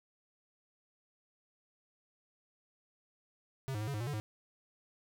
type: tone with pitch steps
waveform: square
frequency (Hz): 134 / 105.2 / 107.8 / 140.5 / 105.5 / 118.8 / 146 / 107.1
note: C3 / G#2 / A2 / C#3 / G#2 / A#2 / D3 / A2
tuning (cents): +42 / +23 / -35 / +24 / +28 / +33 / -10 / -46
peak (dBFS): -36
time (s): 3.68-4.2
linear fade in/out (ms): 0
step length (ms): 65
effects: 11-bit